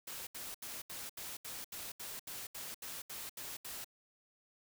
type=noise bursts; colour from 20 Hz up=white; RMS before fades=-45 dBFS; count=14; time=0.07-3.845 s; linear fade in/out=5 ms; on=200 ms; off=75 ms; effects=none